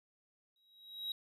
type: tone with exponential growth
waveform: triangle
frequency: 3836 Hz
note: A#7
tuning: 49 cents sharp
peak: -33 dBFS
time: 0.56-1.12 s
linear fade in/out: 2 ms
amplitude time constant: 120 ms
effects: resampled to 32000 Hz